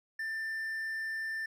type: tone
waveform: triangle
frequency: 1783 Hz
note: A6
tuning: 22 cents sharp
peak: -32 dBFS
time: 0.19-1.46 s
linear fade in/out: 5 ms
effects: none